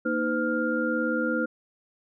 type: tone cluster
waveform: sine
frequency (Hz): 233.7 / 311.3 / 508 / 1404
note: A#3 / D#4 / B4 / F6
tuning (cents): +5 / +1 / +49 / +9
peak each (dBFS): -29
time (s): 0.05-1.46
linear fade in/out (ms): 10
effects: none